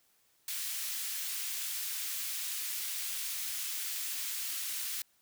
white high-pass noise, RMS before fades -37 dBFS, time 0.48-5.02 s, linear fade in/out 2 ms, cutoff 2000 Hz, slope 12 dB/octave, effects white hiss -70 dBFS RMS until 5.21 s

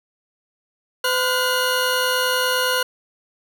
20% pulse tone pair together, 508.6 / 1436 Hz, C5 / F6, -49 / +48 cents, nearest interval octave + tritone, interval 1797 cents, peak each -16 / -16 dBFS, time 1.04-2.83 s, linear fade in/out 5 ms, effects none

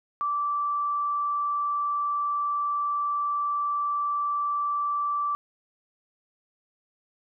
sine tone, 1165 Hz, D6, 14 cents flat, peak -24 dBFS, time 0.21-5.35 s, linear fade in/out 0 ms, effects none

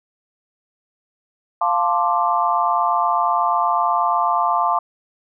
sine chord, D minor seventh, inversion first, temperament equal, 698.5 / 880 / 1046.5 / 1174.7 Hz, F5 / A5 / C6 / D6, 0 / 0 / 0 / 0 cents, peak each -21 dBFS, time 1.61-4.79 s, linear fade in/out 5 ms, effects none

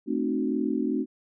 sine chord, A diminished seventh, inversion none, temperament equal with one note detuned, 220 / 261.6 / 304.7 / 370 Hz, A3 / C4 / Eb4 / Gb4, 0 / 0 / -36 / 0 cents, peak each -30 / -28 / -29 / -32 dBFS, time 0.06-1.06 s, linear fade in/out 50 ms, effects none

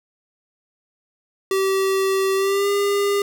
square tone with pitch glide, 385.5 to 403.3 Hz, G4 to G4, -29 to +49 cents, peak -18 dBFS, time 1.51-3.22 s, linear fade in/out 2 ms, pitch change +78 cents, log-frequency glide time 2.35-2.69 s, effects none

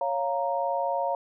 sine chord, Bb minor, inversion first, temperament equal, 554.4 / 698.5 / 932.3 Hz, Db5 / F5 / Bb5, 0 / 0 / 0 cents, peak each -29 dBFS, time 0.01-1.15 s, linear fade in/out 2 ms, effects none

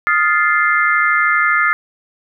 sine chord, F dominant seventh, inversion third, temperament equal with one note detuned, 1244.5 / 1396.9 / 1742.8 / 2093 Hz, Eb6 / F6 / A6 / C7, 0 / 0 / -17 / 0 cents, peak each -17 dBFS, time 0.07-1.73 s, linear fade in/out 0 ms, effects none

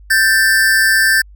square tone pair together, 1568 / 1769.6 Hz, G6 / A6, 0 / +9 cents, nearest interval major second, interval 209 cents, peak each -13 dBFS, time 0.1-1.22 s, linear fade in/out 10 ms, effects added 50 Hz sine -37 dBFS peak until 1.35 s

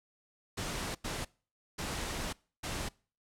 pink noise bursts at uneven times, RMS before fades -37 dBFS, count 4, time 0.57-0.95 / 1.04-1.25 / 1.78-2.33 / 2.63-2.89 s, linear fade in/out 10 ms, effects noise-tail reverb RT60 0.4 s tail -24 dB re dry + low-pass 10000 Hz 12 dB/octave

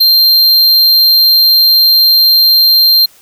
square tone, 4172 Hz, C8, 6 cents flat, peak -5 dBFS, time 0-3.06 s, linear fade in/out 10 ms, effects white hiss -44 dBFS RMS until 3.21 s

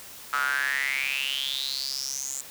square tone with high-pass filter sweep, 67.7 Hz, C#2, 40 cents flat, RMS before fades -29 dBFS, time 0.33-2.41 s, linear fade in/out 0 ms, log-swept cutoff 1300 to 7400 Hz, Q 9.3, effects white hiss -44 dBFS RMS until 2.5 s

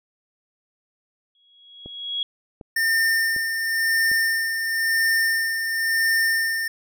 sine tone with exponential growth, 3322 Hz, G#7, in tune, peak -21 dBFS, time 1.35-2.23 s, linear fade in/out 2 ms, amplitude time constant 190 ms
click train, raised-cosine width 2 ms, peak -25 dBFS, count 4, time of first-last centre 1.86-4.116 s, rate 1.33 Hz
square tone with tremolo, 1809 Hz, A6, 48 cents sharp, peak -18 dBFS, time 2.76-6.68 s, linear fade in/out 5 ms, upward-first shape sine, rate 0.96 Hz, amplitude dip 50%
effects none

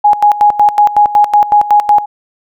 sine tone with tremolo, 830.6 Hz, G#5, in tune, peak -3 dBFS, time 0.04-2.06 s, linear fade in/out 10 ms, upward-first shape square, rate 5.4 Hz, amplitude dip 80%, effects none

